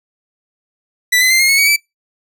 sawtooth tone with pitch steps, 1979 / 2031 / 2085 / 2139 / 2196 / 2254 / 2313 Hz, B6 / B6 / C7 / C7 / C#7 / C#7 / D7, +3 / +48 / -7 / +38 / -17 / +28 / -27 cents, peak -6 dBFS, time 1.12-1.764 s, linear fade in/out 10 ms, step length 92 ms, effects noise-tail reverb RT60 0.2 s tail -25 dB re dry

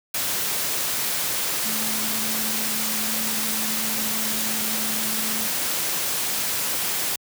sine tone in noise, 218.2 Hz, A3, 14 cents flat, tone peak -33 dBFS, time 1.65-5.48 s, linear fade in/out 5 ms, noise white, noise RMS -25 dBFS, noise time 0.14-7.16 s, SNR -11 dB, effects high-pass 100 Hz 12 dB/octave

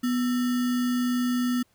sine tone with sample-and-hold, 246.5 Hz, B3, 3 cents flat, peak -22 dBFS, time 0.03-1.63 s, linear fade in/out 10 ms, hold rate 1575 Hz, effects pink hiss -66 dBFS RMS until 1.74 s

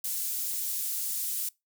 pink high-pass noise, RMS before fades -32 dBFS, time 0.04-1.49 s, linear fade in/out 5 ms, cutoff 9800 Hz, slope 12 dB/octave, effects noise-tail reverb RT60 0.2 s tail -23 dB re dry

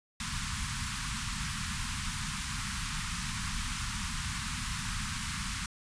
pink band-stop noise, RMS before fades -35 dBFS, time 0.2-5.66 s, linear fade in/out 2 ms, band 230 to 990 Hz, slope 48 dB/octave, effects resampled to 22050 Hz

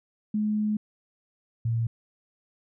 sine tone pair in turn, 212.1 / 115.12 Hz, G#3 / A#2, +37 / -21 cents, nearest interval major seventh, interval 1058 cents, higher first, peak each -23 / -23 dBFS, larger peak neither, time 0.34-0.77 / 1.65-1.87 s, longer first, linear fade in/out 5 ms, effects none

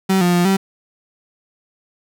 35% pulse tone with pitch steps, 190.8 / 176.6 / 175.5 / 193.1 Hz, G3 / F3 / F3 / G3, -47 / +20 / +9 / -26 cents, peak -11 dBFS, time 0.09-0.57 s, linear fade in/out 10 ms, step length 120 ms, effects none

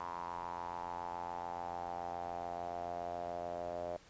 sawtooth tone with band-pass filter sweep, 87 Hz, F2, 6 cents flat, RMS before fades -42 dBFS, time 0-3.97 s, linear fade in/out 5 ms, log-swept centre 990 to 620 Hz, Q 6.7, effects pink hiss -61 dBFS RMS until 4.09 s + resampled to 16000 Hz

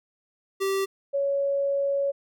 square / sine tone pair in turn, 389.1 / 558.1 Hz, G4 / C#5, -13 / +12 cents, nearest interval tritone, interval 625 cents, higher second, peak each -24 / -22 dBFS, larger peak second, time 0.6-0.86 / 1.13-2.12 s, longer second, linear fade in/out 20 ms, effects none

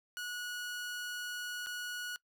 sawtooth tone with dropouts, 1460 Hz, F#6, 24 cents flat, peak -35 dBFS, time 0.17-2.16 s, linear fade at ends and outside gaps 0 ms, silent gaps 1.662-1.669 s, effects noise-tail reverb RT60 0.1 s tail -21 dB re dry

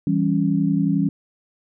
sine chord, C# diminished, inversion first, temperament equal, 164.81 / 196 / 277.2 Hz, E3 / G3 / C#4, 0 / 0 / 0 cents, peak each -21 dBFS, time 0.07-1.09 s, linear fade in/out 2 ms, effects none

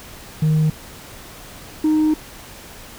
sine tone pair in turn, 155.56 / 309.2 Hz, D#3 / D#4, 0 / -11 cents, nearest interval octave, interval 1189 cents, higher second, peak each -11 dBFS, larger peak neither, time 0.42-0.7 / 1.84-2.14 s, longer second, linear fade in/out 5 ms, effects tanh soft clip ceiling -12 dBFS + pink hiss -39 dBFS RMS until 2.98 s

